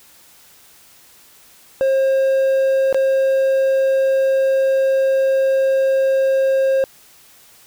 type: tone with dropouts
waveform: triangle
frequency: 535 Hz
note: C5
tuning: 38 cents sharp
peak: -11 dBFS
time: 1.81-6.84 s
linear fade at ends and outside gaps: 0 ms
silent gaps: 2.927-2.945 s
effects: white hiss -48 dBFS RMS until 7.66 s